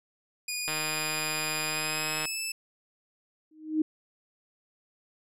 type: tone with pitch glide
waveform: 15% pulse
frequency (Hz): 2456 to 2632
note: D#7 to E7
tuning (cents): -23 to -3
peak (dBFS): -24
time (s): 0.48-2.52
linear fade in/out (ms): 5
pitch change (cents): +120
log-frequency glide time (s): 1.67-2.4
type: click train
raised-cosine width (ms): 0.3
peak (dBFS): -17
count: 245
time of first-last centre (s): 0.68-2.254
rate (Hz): 155
type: tone with exponential growth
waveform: sine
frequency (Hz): 311.4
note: D#4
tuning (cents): +2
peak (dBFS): -19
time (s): 3.51-3.82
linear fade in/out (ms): 5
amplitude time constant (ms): 66
effects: none